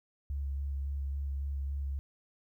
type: tone with vibrato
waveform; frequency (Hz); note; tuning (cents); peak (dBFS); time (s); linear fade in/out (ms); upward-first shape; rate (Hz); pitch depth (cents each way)
sine; 69.5; C#2; +5; -32; 0.3-1.99; 0; square; 3.6; 15
effects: 12-bit